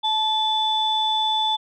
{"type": "tone pair together", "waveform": "sine", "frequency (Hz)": [870, 3483], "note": ["A5", "A7"], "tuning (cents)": [-20, -18], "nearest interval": "2 octaves", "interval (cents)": 2402, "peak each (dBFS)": -21, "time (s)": [0.03, 1.57], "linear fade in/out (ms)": 20, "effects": ["tanh soft clip ceiling -11 dBFS"]}